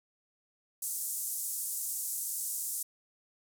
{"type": "band-pass noise", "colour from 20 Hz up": "white", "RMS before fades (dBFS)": -36, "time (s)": [0.82, 2.83], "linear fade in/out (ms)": 5, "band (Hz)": [7200, 13000], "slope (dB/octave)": 24, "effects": []}